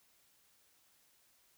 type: silence
effects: white hiss -70 dBFS RMS until 1.57 s